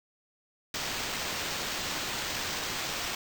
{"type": "noise with sample-and-hold", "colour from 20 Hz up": "blue", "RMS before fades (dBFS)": -34, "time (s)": [0.74, 3.15], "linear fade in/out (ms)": 2, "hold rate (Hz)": 11025, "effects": []}